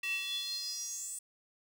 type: tone with high-pass filter sweep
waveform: square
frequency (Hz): 381.1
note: G4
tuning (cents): -49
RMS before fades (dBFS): -38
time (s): 0.03-1.19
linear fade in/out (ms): 5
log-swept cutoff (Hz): 2400 to 8600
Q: 8.2
effects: none